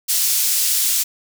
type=high-pass noise; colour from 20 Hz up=pink; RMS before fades=-18 dBFS; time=0.08-1.04 s; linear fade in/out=20 ms; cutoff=5600 Hz; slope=12 dB/octave; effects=none